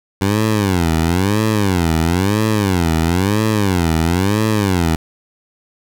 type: tone with vibrato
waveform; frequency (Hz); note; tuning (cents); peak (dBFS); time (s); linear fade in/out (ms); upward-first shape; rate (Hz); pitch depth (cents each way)
15% pulse; 93.9; F#2; +26; -7; 0.21-4.96; 5; sine; 1; 270
effects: none